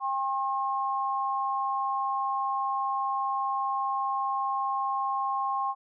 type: tone pair together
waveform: sine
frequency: 800 / 1075 Hz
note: G5 / C6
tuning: +35 / +47 cents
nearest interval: perfect fourth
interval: 512 cents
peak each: -30 / -28 dBFS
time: 0-5.75 s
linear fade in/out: 50 ms
effects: none